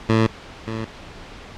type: tone pair in turn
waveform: 15% pulse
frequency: 111.6 / 111.6 Hz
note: A2 / A2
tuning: +25 / +25 cents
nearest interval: unison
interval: 0 cents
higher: neither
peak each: -8 / -19 dBFS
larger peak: first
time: 0.09-0.27 / 0.67-0.85 s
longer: neither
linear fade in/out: 5 ms
effects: pink hiss -39 dBFS RMS until 1.57 s + low-pass 4000 Hz 12 dB/octave